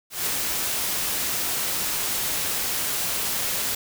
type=noise with ADSR envelope; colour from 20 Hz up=white; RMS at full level=-24 dBFS; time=0.1-3.75 s; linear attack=170 ms; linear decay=4 ms; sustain=-2 dB; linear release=5 ms; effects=none